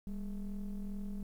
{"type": "ring-modulated tone", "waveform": "triangle", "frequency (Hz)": 110, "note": "A2", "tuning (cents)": 0, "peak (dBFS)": -32, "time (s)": [0.07, 1.23], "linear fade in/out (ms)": 0, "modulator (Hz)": 88.8, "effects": ["11-bit"]}